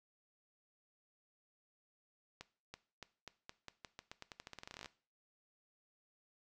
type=accelerating click train; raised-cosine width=0.2 ms; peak=-30 dBFS; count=25; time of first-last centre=2.41-4.859 s; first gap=330 ms; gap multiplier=0.87; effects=noise-tail reverb RT60 0.4 s tail -17 dB re dry